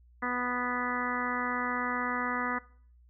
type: harmonic tone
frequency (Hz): 246.9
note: B3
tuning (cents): 0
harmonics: 1 / 2 / 3 / 4 / 5 / 6 / 7 / 8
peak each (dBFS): -36 / -40 / -41 / -37 / -35 / -39 / -37 / -38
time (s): 0.22-2.59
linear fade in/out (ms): 10
effects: noise-tail reverb RT60 0.5 s tail -20 dB re dry + added 60 Hz sine -56 dBFS peak until 3.09 s